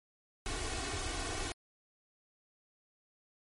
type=noise with comb filter; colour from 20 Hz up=pink; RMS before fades=-37 dBFS; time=0.46-1.52 s; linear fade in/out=0 ms; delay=2.7 ms; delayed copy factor=+0.9; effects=low-pass 11000 Hz 12 dB/octave + MP3 48 kbps